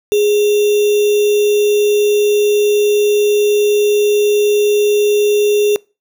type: tone with sample-and-hold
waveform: sine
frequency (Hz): 415.3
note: G#4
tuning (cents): 0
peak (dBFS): -9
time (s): 0.12-5.76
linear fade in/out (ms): 0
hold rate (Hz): 3150
effects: noise-tail reverb RT60 0.3 s tail -25 dB re dry